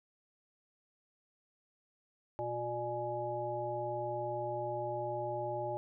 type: harmonic tone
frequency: 119.7 Hz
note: A#2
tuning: 46 cents sharp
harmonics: 1 / 3 / 5 / 7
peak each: -44 / -41 / -38 / -39 dBFS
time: 2.39-5.77 s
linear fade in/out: 0 ms
effects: none